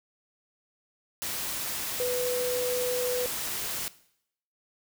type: tone in noise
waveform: sine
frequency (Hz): 496.1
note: B4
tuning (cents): +8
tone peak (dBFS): -26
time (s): 2-3.26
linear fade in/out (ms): 0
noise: white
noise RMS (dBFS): -33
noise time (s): 1.22-3.88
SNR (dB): +4
effects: noise-tail reverb RT60 0.7 s tail -18 dB re dry